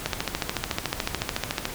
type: click train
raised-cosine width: 0.2 ms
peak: -7 dBFS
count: 23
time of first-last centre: 0.06-1.654 s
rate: 13.8 Hz
effects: pink hiss -36 dBFS RMS until 1.74 s